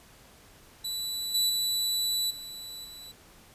sawtooth tone with level steps, 3958 Hz, B7, 3 cents sharp, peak -28 / -20 / -23 / -36 / -40 dBFS, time 0.84-3.12 s, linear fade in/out 10 ms, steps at 1.34 / 1.49 / 2.3 / 2.84 s, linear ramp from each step 10 ms, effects pink hiss -55 dBFS RMS until 3.54 s + resampled to 32000 Hz

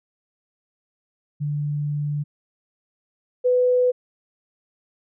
sine tone pair in turn, 146.83 / 498.6 Hz, D3 / B4, 0 / +16 cents, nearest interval octave + major sixth, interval 2116 cents, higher second, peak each -22 / -15 dBFS, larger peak second, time 1.4-2.24 / 3.44-3.92 s, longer first, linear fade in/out 20 ms, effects none

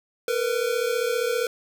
square tone pair together, 458.8 / 493.9 Hz, A#4 / B4, -28 / 0 cents, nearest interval minor second, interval 128 cents, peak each -26 / -26 dBFS, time 0.28-1.47 s, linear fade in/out 2 ms, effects none

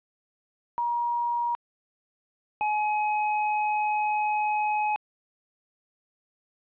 sine / square tone pair in turn, 951 / 845.6 Hz, A#5 / G#5, +34 / +31 cents, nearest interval major second, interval 203 cents, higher first, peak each -24 dBFS, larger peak neither, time 0.78-1.55 / 2.61-4.96 s, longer second, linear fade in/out 0 ms, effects resampled to 8000 Hz + 11-bit

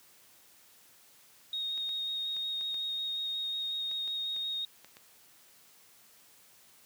sine tone with vibrato, 3729 Hz, A#7, in tune, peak -32 dBFS, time 1.53-4.65 s, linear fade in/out 2 ms, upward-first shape square, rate 5.5 Hz, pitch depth 9 cents each way
clicks, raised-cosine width 0.2 ms, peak -33 dBFS, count 10, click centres 1.777 / 1.892 / 2.366 / 2.611 / 2.744 / 3.914 / 4.077 / 4.364 / 4.846 / 4.969 s
effects white hiss -60 dBFS RMS until 6.85 s + high-pass 80 Hz 12 dB/octave

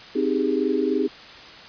sine chord, Ab major seventh, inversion first, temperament equal, 261.6 / 311.1 / 392 / 415.3 Hz, C4 / Eb4 / G4 / Ab4, 0 / 0 / 0 / 0 cents, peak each -25 dBFS, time 0.15-1.08 s, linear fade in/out 10 ms, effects white hiss -42 dBFS RMS until 1.68 s + resampled to 11025 Hz

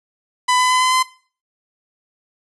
sawtooth tone with pitch steps, 1000 / 1007 / 1014 / 1021 / 1028.1 Hz, B5 / B5 / B5 / C6 / C6, +21 / +33 / +45 / -43 / -31 cents, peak -10 dBFS, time 0.48-1.03 s, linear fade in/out 10 ms, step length 110 ms, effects noise-tail reverb RT60 0.4 s tail -17 dB re dry + resampled to 24000 Hz

